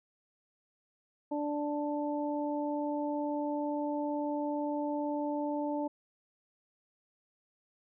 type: harmonic tone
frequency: 293.7 Hz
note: D4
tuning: in tune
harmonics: 1 / 2 / 3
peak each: -33 / -36 / -38 dBFS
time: 1.31-5.88 s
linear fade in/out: 10 ms
effects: none